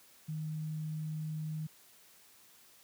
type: tone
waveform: sine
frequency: 155.56 Hz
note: D#3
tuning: in tune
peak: -35 dBFS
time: 0.28-1.67 s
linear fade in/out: 10 ms
effects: white hiss -61 dBFS RMS until 2.83 s + high-pass 80 Hz 12 dB/octave